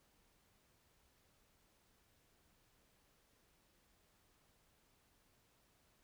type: silence
effects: pink hiss -74 dBFS RMS until 6.03 s